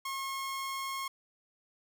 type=tone; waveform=sawtooth; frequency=1082 Hz; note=C#6; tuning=42 cents flat; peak=-31 dBFS; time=0.05-1.08 s; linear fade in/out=5 ms; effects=none